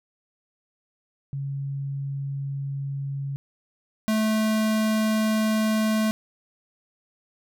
sine / square tone pair in turn, 138.59 / 217.5 Hz, C#3 / A3, 0 / -20 cents, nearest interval minor sixth, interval 780 cents, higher second, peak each -27 / -21 dBFS, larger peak second, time 1.33-3.36 / 4.08-6.11 s, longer neither, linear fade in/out 0 ms, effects none

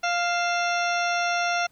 harmonic tone with a mistuned harmonic, 698.5 Hz, F5, in tune, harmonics 1 / 2 / 3 / 4 / 5 / 6 / 8 / 9, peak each -25 / -27 / -33 / -32 / -38 / -39 / -35 / -42 dBFS, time 0.03-1.67 s, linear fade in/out 10 ms, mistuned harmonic 4, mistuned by -72 cents, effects pink hiss -63 dBFS RMS until 1.71 s

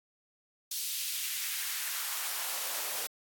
white noise with high-pass filter sweep, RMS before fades -35 dBFS, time 0.71-3.07 s, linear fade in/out 5 ms, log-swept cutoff 4100 to 440 Hz, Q 1.2, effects AAC 64 kbps

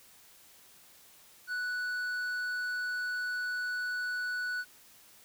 sine tone with tanh clipping, 1480 Hz, F#6, in tune, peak -33 dBFS, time 1.47-4.65 s, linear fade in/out 50 ms, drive 7 dB, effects white hiss -58 dBFS RMS until 5.24 s

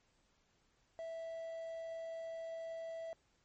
triangle tone with quantisation, 657 Hz, E5, 6 cents flat, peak -40 dBFS, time 0.99-3.13 s, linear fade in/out 0 ms, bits 10, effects pink hiss -75 dBFS RMS until 3.44 s + MP3 32 kbps

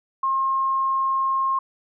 sine tone, 1070 Hz, C6, 38 cents sharp, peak -19 dBFS, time 0.23-1.59 s, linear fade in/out 5 ms, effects none

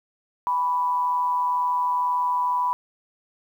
sine tone with amplitude modulation, 987.8 Hz, B5, in tune, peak -18 dBFS, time 0.47-2.73 s, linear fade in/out 0 ms, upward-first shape sine, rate 162 Hz, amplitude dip 45%, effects 9-bit

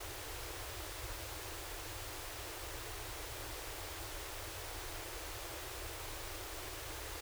pink band-stop noise, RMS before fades -45 dBFS, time 0-7.21 s, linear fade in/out 10 ms, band 120 to 300 Hz, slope 96 dB/octave, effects none

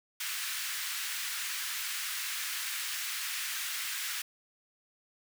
pink high-pass noise, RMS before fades -36 dBFS, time 0.2-4.22 s, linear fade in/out 5 ms, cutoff 1500 Hz, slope 24 dB/octave, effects none

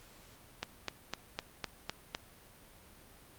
click train, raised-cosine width 0.2 ms, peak -17 dBFS, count 7, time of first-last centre 0.63-2.149 s, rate 3.95 Hz, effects pink hiss -58 dBFS RMS until 3.38 s + Opus 48 kbps

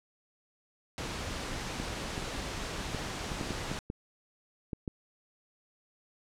pink noise, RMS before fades -37 dBFS, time 0.98-3.79 s, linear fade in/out 0 ms
clicks, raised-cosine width 3 ms, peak -22 dBFS, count 10, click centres 1.8 / 2.179 / 2.947 / 3.318 / 3.412 / 3.507 / 3.715 / 3.901 / 4.732 / 4.878 s
effects low-pass 7000 Hz 12 dB/octave

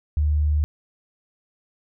sine tone, 75 Hz, D2, 37 cents sharp, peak -17 dBFS, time 0.17-0.64 s, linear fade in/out 0 ms, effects none

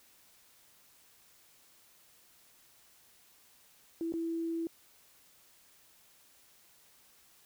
sine tone with dropouts, 331 Hz, E4, 7 cents sharp, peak -32 dBFS, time 4.01-4.67 s, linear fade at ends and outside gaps 1 ms, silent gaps 4.123-4.138 s, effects white hiss -63 dBFS RMS until 7.45 s

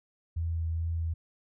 sine tone with vibrato, 82.41 Hz, E2, in tune, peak -28 dBFS, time 0.36-1.14 s, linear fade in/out 10 ms, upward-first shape triangle, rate 2.3 Hz, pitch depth 18 cents each way, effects none

